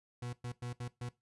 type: tone bursts at uneven times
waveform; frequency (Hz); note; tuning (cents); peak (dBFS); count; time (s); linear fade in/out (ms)
40% pulse; 121.7; B2; -25; -38; 5; 0.22-0.33 / 0.44-0.52 / 0.62-0.73 / 0.8-0.88 / 1.01-1.09; 5
effects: noise-tail reverb RT60 0.2 s tail -18 dB re dry + resampled to 24000 Hz